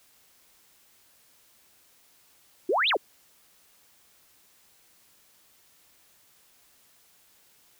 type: exponential two-way sweep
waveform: sine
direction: up then down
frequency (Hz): 321.9 to 4186 to 321.9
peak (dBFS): -21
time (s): 2.69-2.97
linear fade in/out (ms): 5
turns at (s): 2.89
effects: white hiss -61 dBFS RMS until 7.79 s